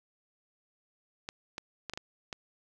clicks, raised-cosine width 0.2 ms, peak -20 dBFS, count 6, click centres 1.289 / 1.581 / 1.897 / 1.936 / 1.975 / 2.328 s, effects none

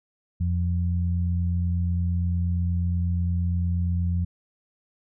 sine tone pair together, 86.15 / 174.61 Hz, F2 / F3, -23 / 0 cents, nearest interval octave, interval 1223 cents, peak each -22 / -29 dBFS, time 0.4-4.25 s, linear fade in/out 10 ms, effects none

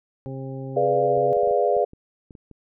harmonic tone, 133.5 Hz, C3, 35 cents sharp, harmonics 1 / 2 / 3 / 4 / 6, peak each -32 / -36 / -38 / -39 / -46 dBFS, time 0.26-1.33 s, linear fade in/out 0 ms
sine chord, G# diminished seventh, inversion none, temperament equal, 415.3 / 493.9 / 587.3 / 698.5 Hz, G#4 / B4 / D5 / F5, 0 / 0 / 0 / 0 cents, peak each -23 dBFS, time 0.76-1.85 s, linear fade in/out 10 ms
clicks, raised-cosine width 3 ms, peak -31 dBFS, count 10, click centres 1.174 / 1.368 / 1.433 / 1.474 / 1.511 / 1.767 / 1.934 / 2.308 / 2.352 / 2.513 s
effects none

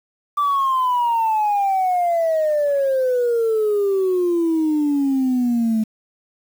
sine exponential sweep, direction down, 1174.7 to 216.4 Hz, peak -14 dBFS, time 0.37-5.84 s, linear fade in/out 10 ms, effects tanh soft clip ceiling -13 dBFS + 7-bit

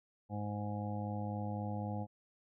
harmonic tone, 103.83 Hz, G#2, in tune, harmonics 1 / 2 / 3 / 5 / 6 / 7 / 8, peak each -39 / -41 / -48 / -47 / -54 / -47 / -47 dBFS, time 0.29-2.07 s, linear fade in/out 50 ms, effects none

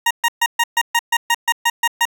20% pulse tone bursts, 936 Hz, A#5, 7 cents sharp, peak -8 dBFS, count 12, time 0.06-2.054 s, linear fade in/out 5 ms, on 47 ms, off 130 ms, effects none

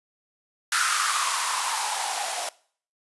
violet noise with band-pass filter sweep, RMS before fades -26 dBFS, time 0.72-2.49 s, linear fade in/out 2 ms, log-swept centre 1400 to 680 Hz, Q 6.1, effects noise-tail reverb RT60 0.5 s tail -21 dB re dry + resampled to 24000 Hz

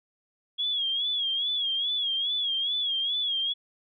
sine tone with vibrato, 3322 Hz, G#7, in tune, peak -25 dBFS, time 0.58-3.54 s, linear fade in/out 20 ms, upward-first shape sine, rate 2.4 Hz, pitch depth 87 cents each way, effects none

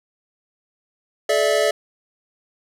square chord, A suspended fourth, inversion none, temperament equal with one note detuned, 429.5 / 587.3 / 659.3 Hz, A4 / D5 / E5, -42 / 0 / 0 cents, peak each -22 / -20 / -22 dBFS, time 1.29-1.71 s, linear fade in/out 5 ms, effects low-pass 11000 Hz 12 dB/octave + 9-bit

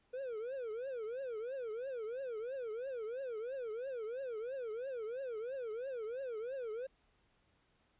triangle tone with vibrato, 483.8 Hz, B4, 36 cents flat, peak -37 dBFS, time 0.13-6.87 s, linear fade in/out 10 ms, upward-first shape triangle, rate 3 Hz, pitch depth 250 cents each way, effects pink hiss -74 dBFS RMS until 7.99 s + resampled to 8000 Hz

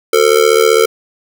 square tone with amplitude modulation, 447.9 Hz, A4, 31 cents sharp, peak -4 dBFS, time 0.13-0.86 s, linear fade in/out 5 ms, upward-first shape sine, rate 75.3 Hz, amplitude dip 90%, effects none

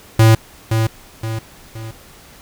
square tone with echo, 111.6 Hz, A2, 25 cents sharp, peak -7 dBFS, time 0.19-0.35 s, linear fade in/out 5 ms, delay 520 ms, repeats 3, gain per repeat -7 dB, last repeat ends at 1.91 s, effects pink hiss -43 dBFS RMS until 2.41 s

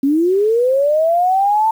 sine linear sweep, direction up, 265.9 to 898 Hz, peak -11 dBFS, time 0.03-1.71 s, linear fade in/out 5 ms, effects 7-bit

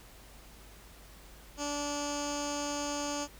15% pulse tone with low-pass filter, 290 Hz, D4, 22 cents flat, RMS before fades -35 dBFS, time 1.57-3.28 s, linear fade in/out 50 ms, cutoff 6500 Hz, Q 4.8, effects added 50 Hz sine -54 dBFS peak until 3.39 s + pink hiss -55 dBFS RMS until 3.39 s

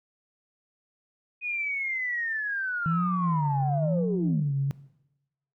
sine linear sweep, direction down, 2489 to 164.81 Hz, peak -27 dBFS, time 1.41-4.44 s, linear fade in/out 50 ms
sine tone with vibrato, 157.8 Hz, D#3, 25 cents sharp, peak -23 dBFS, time 2.86-4.71 s, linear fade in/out 0 ms, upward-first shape sine, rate 1 Hz, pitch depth 240 cents each way
effects noise-tail reverb RT60 0.9 s tail -18 dB re dry + tanh soft clip ceiling -15 dBFS

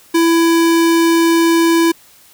square tone, 332.7 Hz, E4, 16 cents sharp, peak -10 dBFS, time 0.14-1.92 s, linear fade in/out 10 ms, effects white hiss -46 dBFS RMS until 2.33 s

